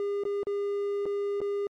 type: tone with dropouts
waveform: triangle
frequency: 404.5 Hz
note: G#4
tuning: 46 cents flat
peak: -25 dBFS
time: 0-1.67 s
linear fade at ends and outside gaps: 1 ms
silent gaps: 0.236-0.252 / 0.432-0.469 / 1.056-1.062 / 1.405-1.415 s
effects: MP3 64 kbps